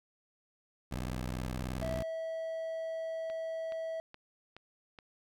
15% pulse tone with vibrato, 62.4 Hz, B1, 19 cents sharp, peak -29 dBFS, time 0.91-2.03 s, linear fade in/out 10 ms, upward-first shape square, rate 19 Hz, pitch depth 230 cents each way
triangle tone, 650 Hz, E5, 24 cents flat, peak -33 dBFS, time 1.82-4 s, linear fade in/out 0 ms
click train, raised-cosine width 0.3 ms, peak -33 dBFS, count 5, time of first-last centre 3.3-4.988 s, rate 2.37 Hz
effects none

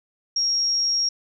sine tone, 5588 Hz, F8, in tune, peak -19 dBFS, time 0.36-1.09 s, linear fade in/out 5 ms, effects none

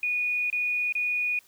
sine tone with dropouts, 2461 Hz, D#7, 20 cents flat, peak -24 dBFS, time 0.03-1.39 s, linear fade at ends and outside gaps 2 ms, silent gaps 0.501-0.527 / 0.924-0.952 s, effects white hiss -59 dBFS RMS until 1.47 s

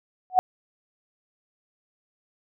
sine tone with exponential growth, 740 Hz, F#5, in tune, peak -9 dBFS, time 0.3-0.39 s, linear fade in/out 0 ms, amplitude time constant 18 ms, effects none

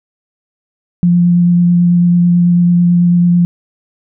sine tone with vibrato, 174.61 Hz, F3, in tune, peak -6 dBFS, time 1.03-3.45 s, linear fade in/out 0 ms, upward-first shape sine, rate 9.1 Hz, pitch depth 11 cents each way, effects none

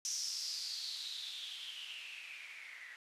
violet noise with low-pass filter sweep, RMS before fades -44 dBFS, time 0.05-2.96 s, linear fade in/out 0 ms, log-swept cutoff 5900 to 1900 Hz, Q 7.2, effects resampled to 32000 Hz

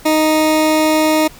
20% pulse tone, 311.1 Hz, D#4, in tune, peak -6 dBFS, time 0.05-1.28 s, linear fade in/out 10 ms, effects pink hiss -40 dBFS RMS until 1.39 s

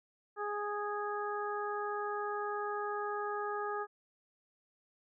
harmonic tone, 414.1 Hz, G#4, 5 cents flat, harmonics 1 / 2 / 3 / 4, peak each -38 / -40 / -39 / -44 dBFS, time 0.36-3.87 s, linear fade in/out 50 ms, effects none

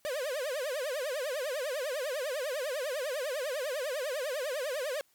45% pulse tone with vibrato, 554.4 Hz, C#5, in tune, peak -32 dBFS, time 0.05-5.01 s, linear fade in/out 0 ms, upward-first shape triangle, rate 10 Hz, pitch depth 250 cents each way, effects white hiss -69 dBFS RMS until 5.14 s

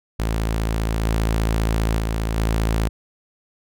sawtooth tone with level steps, 55 Hz, A1, in tune, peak -16 / -14 / -17 / -14 dBFS, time 0.19-2.89 s, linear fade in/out 10 ms, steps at 1.03 / 1.98 / 2.36 s, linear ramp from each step 20 ms, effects none

